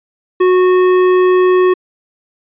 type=tone with tanh clipping; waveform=sine; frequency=366.8 Hz; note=F#4; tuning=15 cents flat; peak=-9 dBFS; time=0.4-1.74 s; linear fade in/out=10 ms; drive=14 dB; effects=resampled to 8000 Hz

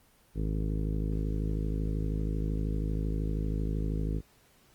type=harmonic tone; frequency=52.8 Hz; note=G#1; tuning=29 cents sharp; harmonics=1 / 2 / 3 / 4 / 5 / 6 / 7 / 8 / 9; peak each=-30 / -37 / -35 / -42 / -40 / -43 / -48 / -45 / -48 dBFS; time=0.34-4.22 s; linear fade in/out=50 ms; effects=pink hiss -63 dBFS RMS until 4.74 s + Opus 24 kbps

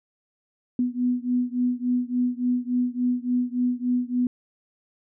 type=beating tone pair; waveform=sine; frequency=245.9 / 249.4 Hz; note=B3 / B3; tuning=-7 / +17 cents; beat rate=3.5 Hz; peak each=-24 / -25 dBFS; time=0.79-4.27 s; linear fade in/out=2 ms; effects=none

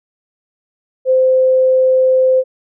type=tone; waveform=sine; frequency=518 Hz; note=C5; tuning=17 cents flat; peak=-8 dBFS; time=1.05-2.44 s; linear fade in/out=50 ms; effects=none

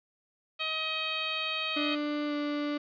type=harmonic tone; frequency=632 Hz; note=D#5; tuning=27 cents sharp; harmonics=1 / 2 / 3 / 4 / 5 / 6 / 7; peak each=-42 / -38 / -44 / -34 / -36 / -38 / -42 dBFS; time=0.59-1.96 s; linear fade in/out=20 ms
type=tone with pitch glide; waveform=35% pulse; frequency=295.7 to 293.1 Hz; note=D4 to D4; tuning=+12 to -3 cents; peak=-28 dBFS; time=1.76-2.78 s; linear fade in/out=10 ms; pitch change=-15 cents; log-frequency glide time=2.27-2.33 s
effects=resampled to 11025 Hz + 10-bit

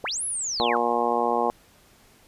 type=linear two-way sweep; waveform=sine; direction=up then down; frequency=348.1 to 11100 to 984 Hz; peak=-26 dBFS; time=0.04-0.77 s; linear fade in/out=0 ms; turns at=0.24 s
type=harmonic tone; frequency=119 Hz; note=A#2; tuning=36 cents sharp; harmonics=2 / 3 / 4 / 5 / 6 / 7 / 8 / 9; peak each=-32 / -31 / -27 / -31 / -28 / -26 / -33 / -29 dBFS; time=0.6-1.5 s; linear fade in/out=0 ms
effects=pink hiss -56 dBFS RMS until 2.27 s + resampled to 32000 Hz

